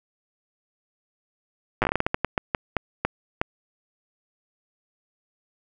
slowing click train, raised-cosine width 0.5 ms, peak -6 dBFS, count 17, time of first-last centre 1.82-3.415 s, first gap 8 ms, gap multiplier 1.29, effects none

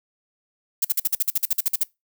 violet noise bursts, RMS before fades -20 dBFS, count 14, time 0.82-1.835 s, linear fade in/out 5 ms, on 27 ms, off 49 ms, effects noise-tail reverb RT60 0.2 s tail -23 dB re dry

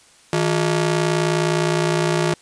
sawtooth ring-modulated tone, 257.8 Hz, C4, 26 cents flat, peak -10 dBFS, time 0.33-2.34 s, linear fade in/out 2 ms, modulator 99.1 Hz, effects white hiss -51 dBFS RMS until 2.41 s + resampled to 22050 Hz

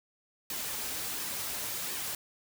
white noise with flanger, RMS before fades -36 dBFS, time 0.5-2.15 s, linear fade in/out 2 ms, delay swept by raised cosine 1.4 to 6.1 ms, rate 1.4 Hz, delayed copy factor -0.5, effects none

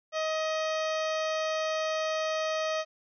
harmonic tone, 630 Hz, D#5, 21 cents sharp, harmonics 1 / 2 / 3 / 4 / 5 / 6 / 7 / 8 / 9 / 10, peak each -29 / -35 / -39 / -41 / -43 / -45 / -46 / -47 / -48 / -49 dBFS, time 0.12-2.85 s, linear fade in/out 50 ms, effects none

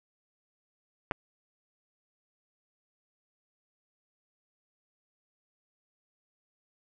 clicks, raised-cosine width 0.5 ms, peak -13 / -24 dBFS, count 2, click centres 1.112 / 1.119 s, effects none

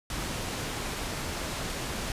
pink low-pass noise, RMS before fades -34 dBFS, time 0.1-2.12 s, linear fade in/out 2 ms, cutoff 9600 Hz, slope 12 dB/octave, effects resampled to 32000 Hz

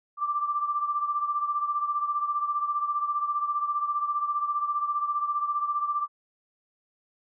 sine beating tone pair, 1174.7 / 1189.7 Hz, D6 / D6, 0 / +22 cents, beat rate 15 Hz, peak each -26 / -32 dBFS, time 0.17-6.08 s, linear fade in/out 50 ms, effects none

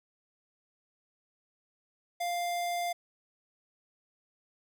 square tone, 698.5 Hz, F5, in tune, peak -31 dBFS, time 2.2-2.93 s, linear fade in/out 10 ms, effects none

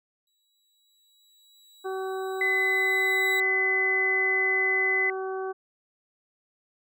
sawtooth tone with exponential growth, 3901 Hz, B7, 22 cents flat, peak -29 dBFS, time 0.27-3.4 s, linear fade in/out 2 ms, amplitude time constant 680 ms
harmonic tone, 380 Hz, F#4, 46 cents sharp, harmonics 1 / 2 / 3 / 4, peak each -30 / -36 / -40 / -42 dBFS, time 1.84-5.53 s, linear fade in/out 20 ms
sine tone, 2015 Hz, B6, 34 cents sharp, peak -22 dBFS, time 2.41-5.1 s, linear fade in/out 2 ms
effects none

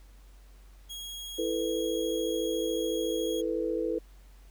sawtooth tone, 3296 Hz, G#7, 14 cents flat, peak -35 dBFS, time 0.89-3.42 s, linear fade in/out 20 ms
sine chord, E suspended fourth, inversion none, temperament equal, 329.6 / 440 / 493.9 Hz, E4 / A4 / B4, 0 / 0 / 0 cents, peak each -32 dBFS, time 1.38-3.99 s, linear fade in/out 10 ms
effects added 47 Hz sine -50 dBFS peak until 4.5 s + pink hiss -63 dBFS RMS until 4.5 s

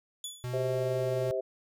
20% pulse tone with exponential decay, 3436 Hz, A7, 42 cents flat, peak -28 dBFS, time 0.24-0.58 s, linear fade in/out 2 ms, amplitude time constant 72 ms
square tone, 124.2 Hz, B2, 10 cents sharp, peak -34 dBFS, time 0.44-1.31 s, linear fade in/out 0 ms
sine chord, C major, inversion second, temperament equal with one note detuned, 392 / 523.3 / 644.2 Hz, G4 / C5 / E5, 0 / 0 / -40 cents, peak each -33 dBFS, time 0.53-1.41 s, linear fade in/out 10 ms
effects none

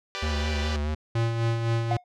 5% pulse chord, G major, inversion none, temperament equal, 392 / 493.9 / 587.3 Hz, G4 / B4 / D5, 0 / 0 / 0 cents, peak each -24 dBFS, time 0.15-0.76 s, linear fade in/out 0 ms
square tone with vibrato, 75 Hz, D2, 37 cents sharp, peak -26 dBFS, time 0.22-0.95 s, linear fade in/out 10 ms, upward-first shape sine, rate 4.7 Hz, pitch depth 46 cents each way
square tone with tremolo, 115.3 Hz, A#2, 19 cents flat, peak -22 dBFS, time 1.15-1.97 s, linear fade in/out 5 ms, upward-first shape sine, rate 3.9 Hz, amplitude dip 45%
triangle tone with exponential decay, 720 Hz, F#5, 47 cents flat, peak -19 dBFS, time 1.91-2.04 s, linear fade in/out 2 ms, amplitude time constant 28 ms
effects low-pass 5000 Hz 12 dB/octave

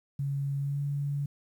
sine tone with pitch glide, 139.7 to 142.55 Hz, C#3 to C#3, +14 to +49 cents, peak -28 dBFS, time 0.19-1.26 s, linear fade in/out 5 ms, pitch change +35 cents, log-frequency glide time 0.58-0.8 s, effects 10-bit

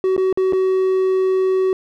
triangle tone with dropouts, 376.8 Hz, F#4, 32 cents sharp, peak -12 dBFS, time 0.04-1.73 s, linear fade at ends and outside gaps 1 ms, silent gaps 0.165-0.178 / 0.327-0.374 / 0.525-0.532 s, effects none

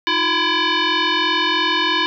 sine tone with frequency modulation, 982 Hz, B5, 10 cents flat, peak -15 dBFS, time 0.07-2.06 s, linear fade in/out 0 ms, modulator 669 Hz, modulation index 4.5, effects none

